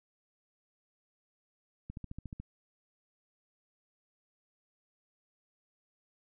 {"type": "click train", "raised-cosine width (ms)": 5, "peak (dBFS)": -29, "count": 8, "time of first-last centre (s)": [1.9, 2.4], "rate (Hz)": 14, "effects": []}